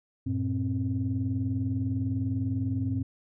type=tone cluster; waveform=sine; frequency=95.3 / 115.2 / 265.1 Hz; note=G2 / A#2 / C4; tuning=-48 / -20 / +23 cents; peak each=-30 dBFS; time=0.26-3.03 s; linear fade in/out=10 ms; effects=tanh soft clip ceiling -18 dBFS